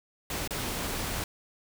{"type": "noise with dropouts", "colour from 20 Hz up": "pink", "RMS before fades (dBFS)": -33, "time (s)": [0.3, 1.24], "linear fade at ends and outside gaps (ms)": 2, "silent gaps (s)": [0.476, 0.507], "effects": []}